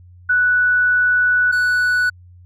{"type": "tone pair in turn", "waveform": ["sine", "triangle"], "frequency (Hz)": [1480, 1480], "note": ["F#6", "F#6"], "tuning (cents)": [0, 0], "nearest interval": "unison", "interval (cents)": 0, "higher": "neither", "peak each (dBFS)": -12, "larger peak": "neither", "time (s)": [[0.29, 1.52], [1.52, 2.1]], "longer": "first", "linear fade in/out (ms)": 10, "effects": ["added 89 Hz sine -41 dBFS peak until 2.45 s"]}